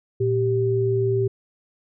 sine tone pair together, 115.95 / 390 Hz, A#2 / G4, -9 / -9 cents, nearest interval octave + major sixth, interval 2100 cents, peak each -22 / -20 dBFS, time 0.2-1.28 s, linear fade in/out 10 ms, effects none

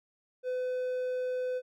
triangle tone, 505 Hz, B4, 39 cents sharp, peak -28 dBFS, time 0.43-1.62 s, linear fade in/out 50 ms, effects none

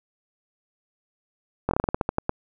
slowing click train, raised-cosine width 1 ms, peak -8 dBFS, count 12, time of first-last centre 1.69-2.294 s, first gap 21 ms, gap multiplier 1.18, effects none

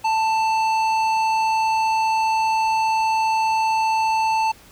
sine tone with tanh clipping, 885 Hz, A5, 10 cents sharp, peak -19 dBFS, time 0.04-4.52 s, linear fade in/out 10 ms, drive 13 dB, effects pink hiss -48 dBFS RMS until 4.71 s

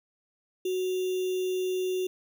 sine tone with sample-and-hold, 370 Hz, F#4, in tune, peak -26 dBFS, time 0.65-2.07 s, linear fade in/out 5 ms, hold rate 3150 Hz, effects none

